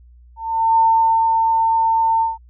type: tone with ADSR envelope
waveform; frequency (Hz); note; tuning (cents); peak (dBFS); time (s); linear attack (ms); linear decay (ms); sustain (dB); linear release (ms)
sine; 902; A5; +43; -10; 0.36-2.38; 420; 490; -3; 170
effects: added 60 Hz sine -43 dBFS peak until 2.49 s